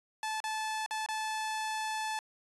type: tone with dropouts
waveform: sawtooth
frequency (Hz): 870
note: A5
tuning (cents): -20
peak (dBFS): -29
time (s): 0.23-2.19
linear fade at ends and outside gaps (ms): 1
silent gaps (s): 0.403-0.44 / 0.862-0.909 / 1.062-1.087
effects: resampled to 24000 Hz